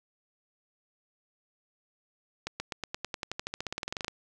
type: accelerating click train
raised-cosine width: 0.2 ms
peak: -16 dBFS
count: 23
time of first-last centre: 2.47-4.081 s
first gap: 130 ms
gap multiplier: 0.94
effects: none